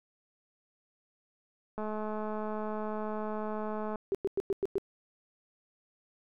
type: click train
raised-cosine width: 1 ms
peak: -24 dBFS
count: 467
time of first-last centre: 1.78-3.958 s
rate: 214 Hz
type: tone bursts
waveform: sine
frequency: 392 Hz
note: G4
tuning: in tune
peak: -26 dBFS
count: 6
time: 4.12-4.782 s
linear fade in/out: 0 ms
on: 27 ms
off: 100 ms
effects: none